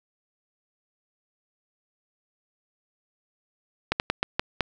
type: slowing click train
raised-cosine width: 0.3 ms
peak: -6 dBFS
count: 6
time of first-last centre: 3.92-4.607 s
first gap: 79 ms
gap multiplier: 1.28
effects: none